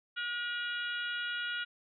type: harmonic tone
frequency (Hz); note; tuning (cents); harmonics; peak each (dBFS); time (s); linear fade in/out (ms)
479.3; A#4; +48; 3 / 4 / 5 / 6 / 7 / 8; -35 / -47 / -48 / -40 / -45 / -50; 0.16-1.65; 20
effects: none